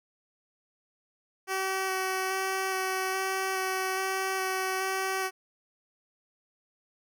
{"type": "tone with vibrato", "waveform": "10% pulse", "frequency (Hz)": 379.6, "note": "F#4", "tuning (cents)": 44, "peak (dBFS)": -20, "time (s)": [1.47, 5.31], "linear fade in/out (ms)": 50, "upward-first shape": "square", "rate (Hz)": 1.2, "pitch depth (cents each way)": 9, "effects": []}